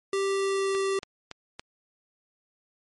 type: tone with pitch glide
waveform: square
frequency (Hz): 392 to 389.3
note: G4 to G4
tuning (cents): 0 to -12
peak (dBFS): -25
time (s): 0.13-0.99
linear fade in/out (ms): 2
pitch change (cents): -12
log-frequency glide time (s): 0.26-0.8
type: click train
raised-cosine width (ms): 0.2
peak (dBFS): -20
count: 4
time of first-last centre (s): 0.75-1.595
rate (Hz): 3.55
effects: MP3 48 kbps